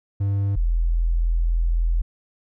triangle / sine tone pair in turn, 99.6 / 41.88 Hz, G2 / E1, +28 / +28 cents, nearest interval octave + minor third, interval 1500 cents, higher first, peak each -17 dBFS, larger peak neither, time 0.2-0.56 / 0.56-2.02 s, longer second, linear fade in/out 10 ms, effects none

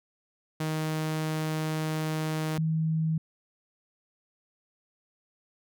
sawtooth / sine tone pair in turn, 156.6 / 159.52 Hz, D#3 / D#3, +11 / +43 cents, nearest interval unison, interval 32 cents, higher second, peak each -24 dBFS, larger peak neither, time 0.6-2.58 / 2.58-3.18 s, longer first, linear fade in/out 5 ms, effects none

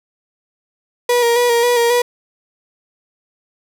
35% pulse tone with vibrato, 477.6 Hz, A#4, 42 cents sharp, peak -10 dBFS, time 1.09-2.02 s, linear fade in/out 5 ms, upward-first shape square, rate 3.7 Hz, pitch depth 29 cents each way, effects none

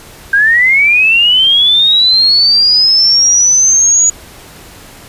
sine linear sweep, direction up, 1582 to 6830 Hz, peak -5 dBFS, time 0.33-4.1 s, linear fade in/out 5 ms, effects pink hiss -35 dBFS RMS until 5.08 s + resampled to 32000 Hz

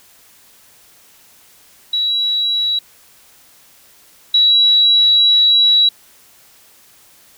sine tone pair in turn, 3901 / 3901 Hz, B7 / B7, -22 / -22 cents, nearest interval unison, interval 0 cents, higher neither, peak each -14 / -8 dBFS, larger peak second, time 1.93-2.79 / 4.34-5.89 s, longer second, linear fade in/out 5 ms, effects white hiss -48 dBFS RMS until 7.37 s

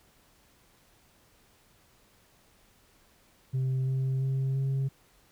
sine tone with pitch steps, 130.81 / 132.25 / 133.71 / 135.19 Hz, C3 / C3 / C3 / C#3, 0 / +19 / +38 / -43 cents, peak -23 dBFS, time 3.53-4.89 s, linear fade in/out 20 ms, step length 340 ms, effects tanh soft clip ceiling -25 dBFS + pink hiss -63 dBFS RMS until 5.31 s

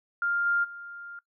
sine tone with level steps, 1400 Hz, F6, 4 cents sharp, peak -24 / -22 / -39 dBFS, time 0.22-1.19 s, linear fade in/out 2 ms, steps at 0.45 / 0.63 s, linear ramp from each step 20 ms, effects noise-tail reverb RT60 0.1 s tail -20 dB re dry

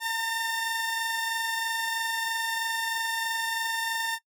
sawtooth tone pair together, 913 / 1802.9 Hz, A#5 / A6, -36 / +42 cents, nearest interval octave, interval 1178 cents, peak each -27 dBFS, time 0-4.19 s, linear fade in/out 50 ms, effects noise-tail reverb RT60 0.1 s tail -21 dB re dry

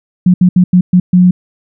sine tone bursts at uneven times, 180.5 Hz, F#3, 43 cents flat, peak -3 dBFS, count 6, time 0.26-0.34 / 0.41-0.49 / 0.56-0.64 / 0.73-0.81 / 0.93-1 / 1.13-1.31 s, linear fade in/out 5 ms, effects none

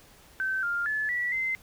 sine tone with pitch steps, 1542 / 1401 / 1726 / 1949 / 2070 Hz, G6 / F6 / A6 / B6 / C7, -29 / +5 / -34 / -23 / -19 cents, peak -26 dBFS, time 0.4-1.55 s, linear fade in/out 0 ms, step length 230 ms, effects pink hiss -55 dBFS RMS until 1.62 s

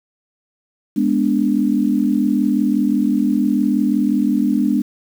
sine chord, G# diminished, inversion none, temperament equal with one note detuned, 207.7 / 246.9 / 292.8 Hz, G#3 / B3 / D4, 0 / 0 / -5 cents, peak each -18 dBFS, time 0.96-4.82 s, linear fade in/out 10 ms, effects 7-bit

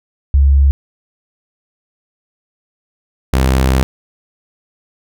sine / sawtooth tone pair in turn, 69.3 / 65.37 Hz, C#2 / C2, 0 / -1 cents, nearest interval minor second, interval 101 cents, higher first, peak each -6 dBFS, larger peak neither, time 0.34-0.71 / 3.33-3.83 s, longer second, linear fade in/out 0 ms, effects none

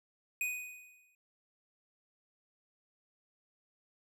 square tone with exponential decay, 2489 Hz, D#7, in tune, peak -31 dBFS, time 0.41-1.15 s, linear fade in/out 2 ms, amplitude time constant 160 ms, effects none

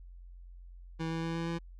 25% pulse tone with pitch steps, 162.6 / 163.92 / 165.25 / 166.59 / 167.95 Hz, E3 / E3 / E3 / E3 / E3, -23 / -9 / +5 / +19 / +33 cents, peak -29 dBFS, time 0.99-1.59 s, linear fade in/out 20 ms, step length 120 ms, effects added 44 Hz sine -47 dBFS peak until 1.79 s + low-pass 5000 Hz 12 dB/octave

